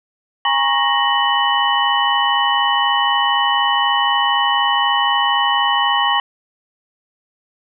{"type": "tone cluster", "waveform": "sine", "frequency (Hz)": [819, 943, 1096, 1871, 2979], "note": ["G#5", "A#5", "C#6", "A#6", "F#7"], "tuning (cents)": [-24, 20, -20, 6, 11], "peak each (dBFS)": [-20, -21, -19, -21, -19], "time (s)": [0.45, 6.2], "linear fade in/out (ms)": 2, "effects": []}